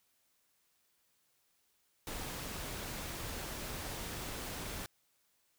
pink noise, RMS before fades -42 dBFS, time 2.07-4.86 s, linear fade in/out 0 ms, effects white hiss -75 dBFS RMS until 5.58 s

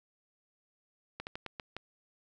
slowing click train, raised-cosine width 0.3 ms, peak -23 dBFS, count 6, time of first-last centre 1.2-1.766 s, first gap 69 ms, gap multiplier 1.25, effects none

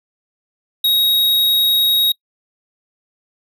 square tone, 3786 Hz, A#7, 26 cents sharp, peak -13 dBFS, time 0.84-2.12 s, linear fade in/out 5 ms, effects noise-tail reverb RT60 0.1 s tail -24 dB re dry

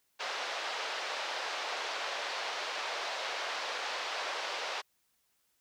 pink band-pass noise, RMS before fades -37 dBFS, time 0.19-4.82 s, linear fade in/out 20 ms, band 550 to 5100 Hz, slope 24 dB/octave, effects white hiss -75 dBFS RMS until 5.6 s

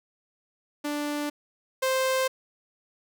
sawtooth tone pair in turn, 293.7 / 523.3 Hz, D4 / C5, 0 / 0 cents, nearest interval minor seventh, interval 1000 cents, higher second, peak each -24 / -19 dBFS, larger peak second, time 0.84-1.3 / 1.82-2.28 s, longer neither, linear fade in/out 10 ms, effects none

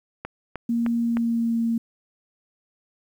click train, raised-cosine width 0.5 ms, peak -16 dBFS, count 4, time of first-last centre 0.25-1.17 s, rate 3.26 Hz
sine tone with pitch glide, 233.8 to 230.2 Hz, A#3 to A#3, +5 to -22 cents, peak -20 dBFS, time 0.69-1.78 s, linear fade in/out 5 ms, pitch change -27 cents, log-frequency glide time 1-1.59 s
effects 9-bit

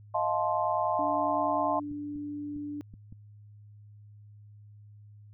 sine chord, F dominant seventh, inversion third, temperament just, 628.6 / 698.5 / 873.1 / 1047.7 Hz, Eb5 / F5 / A5 / C6, +18 / 0 / -14 / +2 cents, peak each -31 dBFS, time 0.14-1.8 s, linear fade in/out 10 ms
sine tone, 292.7 Hz, D4, 6 cents flat, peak -34 dBFS, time 0.99-2.81 s, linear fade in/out 0 ms
clicks, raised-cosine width 5 ms, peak -34 dBFS, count 5, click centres 1.914 / 2.16 / 2.563 / 2.939 / 3.125 s
effects added 104 Hz sine -49 dBFS peak until 5.33 s

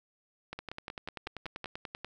two click trains, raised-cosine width 0.3 ms, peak -23 / -23 dBFS, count 7 / 16, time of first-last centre 0.53-1.643 / 0.59-2.046 s, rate 5.39 / 10.3 Hz, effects none

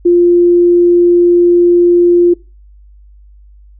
sine tone, 349.2 Hz, F4, in tune, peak -4 dBFS, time 0.05-2.34 s, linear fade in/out 10 ms, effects noise-tail reverb RT60 0.3 s tail -23 dB re dry + added 50 Hz sine -37 dBFS peak until 3.79 s

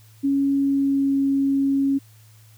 sine tone with pitch glide, 277.2 to 274.8 Hz, C#4 to C#4, 0 to -15 cents, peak -17 dBFS, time 0.23-1.99 s, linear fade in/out 20 ms, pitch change -15 cents, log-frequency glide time 0.56-1.19 s, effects added 109 Hz sine -48 dBFS peak until 2.57 s + white hiss -56 dBFS RMS until 2.57 s

